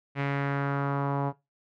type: tone with low-pass filter sweep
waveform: sawtooth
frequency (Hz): 140.2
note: C#3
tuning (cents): +20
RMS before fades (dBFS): -28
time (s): 0.15-1.33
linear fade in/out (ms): 50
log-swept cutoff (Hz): 2300 to 900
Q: 2.3
effects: noise-tail reverb RT60 0.2 s tail -17 dB re dry